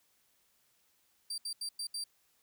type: tone bursts at uneven times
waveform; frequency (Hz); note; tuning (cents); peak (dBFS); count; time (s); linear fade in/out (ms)
30% pulse; 4699; D8; 0; -33; 5; 1.3-1.38 / 1.45-1.53 / 1.61-1.69 / 1.79-1.87 / 1.94-2.04; 5
effects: white hiss -72 dBFS RMS until 2.42 s